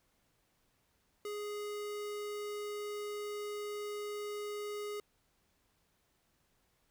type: tone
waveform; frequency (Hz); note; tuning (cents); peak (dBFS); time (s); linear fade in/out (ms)
square; 415.3; G#4; 0; -39; 1.25-5; 2
effects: pink hiss -75 dBFS RMS until 6.9 s